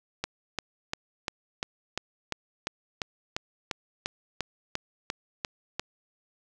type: click train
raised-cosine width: 0.2 ms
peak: -12 dBFS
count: 17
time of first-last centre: 0.24-5.796 s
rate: 2.88 Hz
effects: none